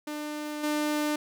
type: tone with level steps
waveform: sawtooth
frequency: 299.6 Hz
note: D4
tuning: 35 cents sharp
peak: -29 / -22 dBFS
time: 0.07-1.16 s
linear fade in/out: 5 ms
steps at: 0.63 s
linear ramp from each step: 10 ms
effects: none